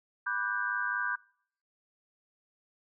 sine chord, G major seventh, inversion first, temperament equal with one note detuned, 987.8 / 1174.7 / 1480 / 1584.4 Hz, B5 / D6 / F#6 / G6, 0 / 0 / 0 / +18 cents, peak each -38 / -38 / -35 / -32 dBFS, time 0.26-1.16 s, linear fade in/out 10 ms, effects noise-tail reverb RT60 0.6 s tail -25 dB re dry

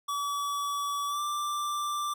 square tone with pitch glide, 1144 to 1178.2 Hz, D6 to D6, -46 to +5 cents, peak -30 dBFS, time 0.08-2.14 s, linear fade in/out 10 ms, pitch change +51 cents, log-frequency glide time 1.07-1.21 s, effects none

